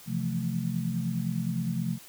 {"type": "chord", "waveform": "sine", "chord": "F major seventh", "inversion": "second", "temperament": "equal", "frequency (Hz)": [130.81, 164.81, 174.61, 220], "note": ["C3", "E3", "F3", "A3"], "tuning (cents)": [0, 0, 0, 0], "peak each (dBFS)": [-33, -35, -31, -33], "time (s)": [0.06, 1.99], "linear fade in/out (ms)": 50, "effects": ["white hiss -50 dBFS RMS until 2.08 s"]}